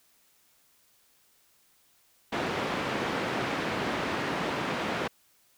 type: band-pass noise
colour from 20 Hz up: pink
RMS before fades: -31 dBFS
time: 2.32-5.08 s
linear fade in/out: 10 ms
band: 190 to 2600 Hz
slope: 12 dB/octave
effects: white hiss -65 dBFS RMS until 5.57 s